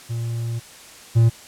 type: tone pair in turn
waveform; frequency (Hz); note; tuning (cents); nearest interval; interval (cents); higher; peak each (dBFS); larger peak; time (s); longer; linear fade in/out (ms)
triangle; 116.54 / 115.2; A#2 / A#2; 0 / -20; unison; 20; first; -21 / -9; second; 0.09-0.6 / 1.15-1.3; first; 20
effects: white hiss -43 dBFS RMS until 1.47 s + low-pass 10000 Hz 12 dB/octave